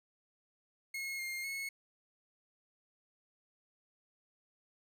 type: tone with pitch steps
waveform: 40% pulse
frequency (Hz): 2165 / 2123 / 2186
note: C#7 / C7 / C#7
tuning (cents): -41 / +25 / -25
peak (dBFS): -37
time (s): 0.94-1.69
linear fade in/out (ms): 5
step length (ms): 250
effects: none